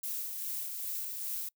violet noise with tremolo, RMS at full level -36 dBFS, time 0.03-1.49 s, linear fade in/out 5 ms, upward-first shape sine, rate 2.5 Hz, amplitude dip 35%, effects noise-tail reverb RT60 0.1 s tail -26 dB re dry

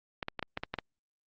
clicks, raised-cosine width 0.3 ms, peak -17 dBFS, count 8, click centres 0.228 / 0.284 / 0.393 / 0.427 / 0.574 / 0.635 / 0.74 / 0.787 s, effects low-pass 4000 Hz 12 dB/octave + Opus 48 kbps

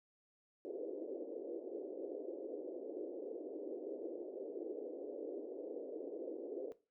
white band-pass noise, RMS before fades -45 dBFS, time 0.65-6.72 s, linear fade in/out 0 ms, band 310 to 520 Hz, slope 48 dB/octave, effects noise-tail reverb RT60 0.3 s tail -17 dB re dry

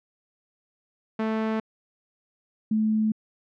sawtooth / sine tone pair in turn, 220 / 217 Hz, A3 / A3, 0 / -24 cents, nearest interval unison, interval 24 cents, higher first, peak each -20 dBFS, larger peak neither, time 1.19-1.6 / 2.71-3.12 s, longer neither, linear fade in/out 5 ms, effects low-pass 2000 Hz 12 dB/octave

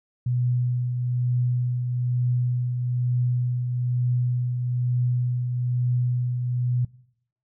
sine tone with tremolo, 123.47 Hz, B2, in tune, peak -19 dBFS, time 0.26-6.85 s, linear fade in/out 5 ms, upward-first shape triangle, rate 1.1 Hz, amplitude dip 45%, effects noise-tail reverb RT60 0.7 s tail -22 dB re dry

